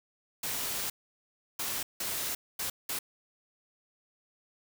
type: noise bursts at uneven times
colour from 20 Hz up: white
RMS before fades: -34 dBFS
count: 5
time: 0.43-0.9 / 1.59-1.83 / 2-2.35 / 2.59-2.7 / 2.89-2.99 s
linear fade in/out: 5 ms
effects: none